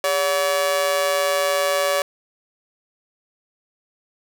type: tone with amplitude modulation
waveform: sawtooth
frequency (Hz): 570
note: C#5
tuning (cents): +48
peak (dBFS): -11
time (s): 0.04-2.02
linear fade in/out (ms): 2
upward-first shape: sine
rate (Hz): 163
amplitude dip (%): 70
effects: none